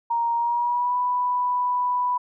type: tone with pitch glide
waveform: sine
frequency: 935 to 988.3 Hz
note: A#5 to B5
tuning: +5 to +1 cents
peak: -20 dBFS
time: 0.1-2.18 s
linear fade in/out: 10 ms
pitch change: +96 cents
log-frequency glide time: 0.35-0.96 s
effects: none